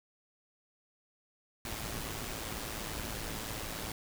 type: noise with amplitude modulation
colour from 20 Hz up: pink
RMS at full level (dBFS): -37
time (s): 1.65-3.92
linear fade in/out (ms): 2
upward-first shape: sine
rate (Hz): 110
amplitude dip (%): 55
effects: none